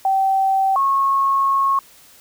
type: tone pair in turn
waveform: sine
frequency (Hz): 773 / 1093.2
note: G5 / C#6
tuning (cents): -24 / -24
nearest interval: tritone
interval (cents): 600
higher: second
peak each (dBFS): -14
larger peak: neither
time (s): 0.05-0.76 / 0.76-1.79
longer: second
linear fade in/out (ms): 2
effects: white hiss -48 dBFS RMS until 2.2 s